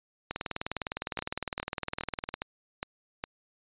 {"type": "two click trains", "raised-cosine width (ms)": 0.3, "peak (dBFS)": [-16, -16], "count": [41, 6], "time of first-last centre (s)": [[0.31, 2.34], [1.19, 3.239]], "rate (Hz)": [19.7, 2.44], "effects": ["resampled to 8000 Hz"]}